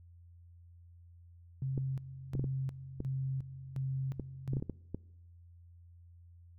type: tone with tremolo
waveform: sine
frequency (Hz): 133.3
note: C3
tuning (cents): +33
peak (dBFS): -32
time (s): 1.62-4.6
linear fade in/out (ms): 2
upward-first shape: square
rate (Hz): 1.4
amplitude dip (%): 75
type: clicks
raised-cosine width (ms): 3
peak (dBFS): -24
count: 11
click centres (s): 1.778 / 2.352 / 2.395 / 2.442 / 3.004 / 4.197 / 4.534 / 4.569 / 4.625 / 4.697 / 4.946
effects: noise-tail reverb RT60 0.9 s tail -24 dB re dry + added 86 Hz sine -54 dBFS peak until 6.58 s